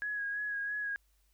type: tone with vibrato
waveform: sine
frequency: 1661.2 Hz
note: G#6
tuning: in tune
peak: -33 dBFS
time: 0.02-0.96 s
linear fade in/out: 0 ms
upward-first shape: sine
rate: 3 Hz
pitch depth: 28 cents each way
effects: added 50 Hz sine -68 dBFS peak until 1.33 s + white hiss -75 dBFS RMS until 1.33 s